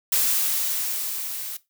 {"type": "noise with level ramp", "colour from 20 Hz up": "blue", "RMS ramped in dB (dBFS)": [-20, -33], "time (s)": [0.12, 1.57], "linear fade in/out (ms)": 5, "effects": ["noise-tail reverb RT60 0.2 s tail -17 dB re dry"]}